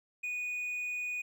triangle tone, 2470 Hz, D#7, 13 cents flat, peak -32 dBFS, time 0.23-1.22 s, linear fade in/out 10 ms, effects none

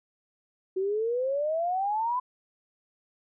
sine exponential sweep, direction up, 370 to 1019 Hz, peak -25 dBFS, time 0.76-2.2 s, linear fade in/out 10 ms, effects none

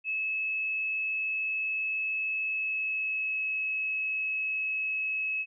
sine tone with pitch glide, 2593 to 2577 Hz, E7 to E7, -29 to -40 cents, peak -28 dBFS, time 0.04-5.46 s, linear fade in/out 50 ms, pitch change -11 cents, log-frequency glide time 2.45-3.45 s, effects none

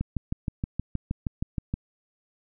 click train, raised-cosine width 5 ms, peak -15 dBFS, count 12, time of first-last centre 0.01-1.74 s, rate 6.36 Hz, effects none

